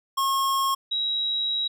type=tone pair in turn; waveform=square / sine; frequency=1084 / 3853 Hz; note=C#6 / B7; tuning=-39 / -44 cents; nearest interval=octave + minor seventh; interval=2195 cents; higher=second; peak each=-22 / -23 dBFS; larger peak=first; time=0.17-0.75 / 0.91-1.68 s; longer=second; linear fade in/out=10 ms; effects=none